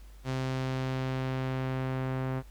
sawtooth tone with low-pass filter sweep, 130.81 Hz, C3, in tune, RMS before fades -32 dBFS, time 0.24-2.43 s, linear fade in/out 50 ms, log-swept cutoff 6200 to 1700 Hz, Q 0.78, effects added 50 Hz sine -47 dBFS peak until 2.5 s + pink hiss -61 dBFS RMS until 2.5 s

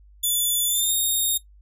5% pulse tone with pitch glide, 3480 to 3708 Hz, A7 to A#7, -20 to -10 cents, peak -13 dBFS, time 0.23-1.38 s, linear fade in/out 10 ms, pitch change +110 cents, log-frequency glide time 0.67-0.94 s, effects noise-tail reverb RT60 0.1 s tail -17 dB re dry + added 50 Hz sine -48 dBFS peak until 1.61 s

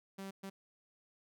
sawtooth tone bursts at uneven times, 194.2 Hz, G3, 16 cents flat, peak -39 dBFS, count 2, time 0.18-0.31 / 0.43-0.5 s, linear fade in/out 10 ms, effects none

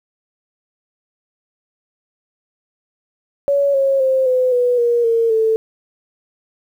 sine tone with pitch steps, 563 / 544.1 / 525.9 / 508.3 / 491.3 / 474.8 / 458.9 / 443.5 Hz, C#5 / C#5 / C5 / B4 / B4 / A#4 / A#4 / A4, +27 / -32 / +9 / +50 / -9 / +32 / -27 / +14 cents, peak -12 dBFS, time 3.48-5.56 s, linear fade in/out 0 ms, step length 260 ms, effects 8-bit

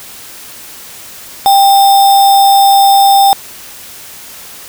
sine tone with sample-and-hold, 791 Hz, G5, 15 cents sharp, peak -3 dBFS, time 1.46-3.33 s, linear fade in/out 0 ms, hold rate 4410 Hz, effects white hiss -31 dBFS RMS until 4.68 s

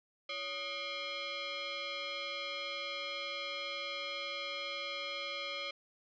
sine tone with frequency modulation, 563 Hz, C#5, 27 cents sharp, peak -37 dBFS, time 0.29-5.71 s, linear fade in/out 5 ms, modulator 902 Hz, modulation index 4, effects none

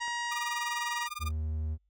harmonic tone, 950 Hz, A#5, 33 cents sharp, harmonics 1 / 2 / 3 / 4 / 5 / 6 / 7 / 8 / 9, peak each -35 / -35 / -43 / -45 / -47 / -47 / -50 / -52 / -54 dBFS, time 0-1.08 s, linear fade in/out 20 ms
click, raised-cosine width 0.5 ms, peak -34 dBFS, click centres 0.08 s
sawtooth tone with tremolo, 1207 Hz, D6, 47 cents sharp, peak -30 dBFS, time 0.31-1.31 s, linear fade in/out 10 ms, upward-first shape sine, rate 20 Hz, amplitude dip 100%
triangle tone, 77.78 Hz, D#2, in tune, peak -28 dBFS, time 1.19-1.78 s, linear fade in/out 50 ms
effects added 50 Hz sine -69 dBFS peak until 1.89 s

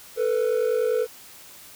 triangle tone pair together, 443.9 / 493.9 Hz, A4 / B4, +15 / 0 cents, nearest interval major second, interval 185 cents, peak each -20 dBFS, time 0.16-1.07 s, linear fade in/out 50 ms, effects tanh soft clip ceiling -14 dBFS + white hiss -46 dBFS RMS until 1.75 s

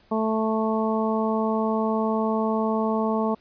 harmonic tone, 220 Hz, A3, in tune, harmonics 1 / 2 / 3 / 4 / 5, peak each -24 / -27 / -29 / -30 / -31 dBFS, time 0.11-3.35 s, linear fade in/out 10 ms, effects pink hiss -59 dBFS RMS until 3.4 s + resampled to 11025 Hz

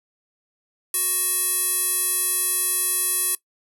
square tone with band-pass filter, 370 Hz, F#4, in tune, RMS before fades -23 dBFS, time 0.94-3.35 s, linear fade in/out 2 ms, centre 11000 Hz, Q 5.4, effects noise-tail reverb RT60 0.1 s tail -20 dB re dry

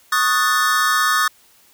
square chord, D# half-diminished seventh, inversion third, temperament equal, 1108.7 / 1244.5 / 1480 / 1760 Hz, C#6 / D#6 / F#6 / A6, 0 / 0 / 0 / 0 cents, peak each -24 / -19 / -23 / -21 dBFS, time 0.12-1.28 s, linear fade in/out 5 ms, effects white hiss -53 dBFS RMS until 1.73 s

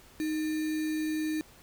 sine tone with sample-and-hold, 311.1 Hz, D#4, in tune, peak -28 dBFS, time 0.2-1.41 s, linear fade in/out 0 ms, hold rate 2100 Hz, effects pink hiss -56 dBFS RMS until 1.62 s

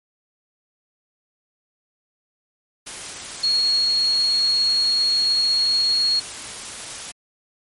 sine tone in noise, 4311 Hz, C#8, 49 cents flat, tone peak -16 dBFS, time 3.43-6.2 s, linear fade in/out 10 ms, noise white, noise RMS -33 dBFS, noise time 2.86-7.12 s, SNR +14 dB, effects MP3 48 kbps

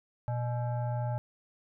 sine tone with frequency modulation, 120.4 Hz, B2, 44 cents flat, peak -29 dBFS, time 0.28-1.18 s, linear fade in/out 0 ms, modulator 729 Hz, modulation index 0.63, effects none

